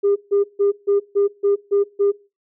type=tone bursts; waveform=sine; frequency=402.7 Hz; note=G4; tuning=47 cents sharp; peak=-12 dBFS; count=8; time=0.03-2.12 s; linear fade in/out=20 ms; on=130 ms; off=150 ms; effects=noise-tail reverb RT60 0.3 s tail -20 dB re dry + tanh soft clip ceiling -10 dBFS